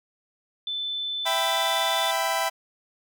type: tone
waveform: sine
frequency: 3520 Hz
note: A7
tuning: in tune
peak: -27 dBFS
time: 0.67-2.11 s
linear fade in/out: 2 ms
type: chord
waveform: sawtooth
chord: E minor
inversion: none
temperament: equal with one note detuned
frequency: 659.3 / 784 / 998.1 Hz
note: E5 / G5 / B5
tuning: 0 / 0 / +18 cents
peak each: -24 dBFS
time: 1.25-2.5 s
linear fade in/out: 20 ms
effects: none